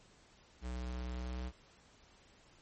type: tone with pitch glide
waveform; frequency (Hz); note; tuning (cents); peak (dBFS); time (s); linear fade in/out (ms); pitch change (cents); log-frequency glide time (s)
square; 61.74 to 62.39; B1 to B1; 0 to +18; -39; 0.61-1.52; 50; +18; 1.2-1.38
effects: pink hiss -64 dBFS RMS until 2.61 s + MP3 32 kbps